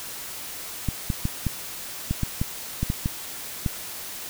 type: clicks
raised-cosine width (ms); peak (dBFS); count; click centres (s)
5; -11; 11; 0.887 / 1.102 / 1.254 / 1.467 / 2.11 / 2.233 / 2.415 / 2.83 / 2.901 / 3.059 / 3.662
effects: white hiss -36 dBFS RMS until 4.29 s